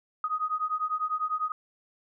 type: beating tone pair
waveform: sine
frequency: 1244.5 / 1254.5 Hz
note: D#6 / D#6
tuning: 0 / +14 cents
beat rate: 10 Hz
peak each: -30 dBFS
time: 0.24-1.52 s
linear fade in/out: 2 ms
effects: none